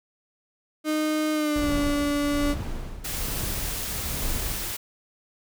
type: tone with pitch glide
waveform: 35% pulse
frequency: 307.9 to 288.9 Hz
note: D#4 to D4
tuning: -18 to -28 cents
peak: -21 dBFS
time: 0.84-2.56 s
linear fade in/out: 50 ms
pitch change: -110 cents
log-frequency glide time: 1.33-1.73 s
type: noise with tremolo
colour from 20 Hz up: brown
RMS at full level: -28 dBFS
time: 1.56-4.72 s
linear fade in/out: 0 ms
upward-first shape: triangle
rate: 1.2 Hz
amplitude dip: 75%
type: noise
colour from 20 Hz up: white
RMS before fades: -32 dBFS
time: 3.04-4.77 s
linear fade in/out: 10 ms
effects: none